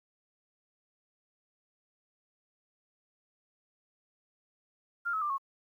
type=tone with pitch steps; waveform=sine; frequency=1396 / 1287.6 / 1187.5 / 1095.3 Hz; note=F6 / E6 / D6 / C#6; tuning=-1 / -41 / +19 / -21 cents; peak=-29 dBFS; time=5.05-5.382 s; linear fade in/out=20 ms; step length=83 ms; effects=11-bit